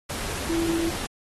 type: tone in noise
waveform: sine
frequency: 332.5 Hz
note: E4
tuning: 15 cents sharp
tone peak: -23 dBFS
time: 0.49-0.9 s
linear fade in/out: 10 ms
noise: pink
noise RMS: -32 dBFS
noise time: 0.09-1.07 s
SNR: +6 dB
effects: AAC 32 kbps